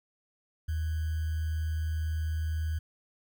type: tone with sample-and-hold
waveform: sine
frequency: 79.1 Hz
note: D#2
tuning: 29 cents sharp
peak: -28 dBFS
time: 0.68-2.79 s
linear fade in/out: 10 ms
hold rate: 1575 Hz
effects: none